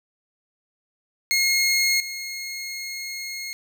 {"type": "tone with level steps", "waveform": "20% pulse", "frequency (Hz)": 2154, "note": "C7", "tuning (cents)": 50, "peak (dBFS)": [-13, -25], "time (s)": [1.31, 3.53], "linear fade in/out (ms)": 0, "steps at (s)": 2, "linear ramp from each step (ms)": 2, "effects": []}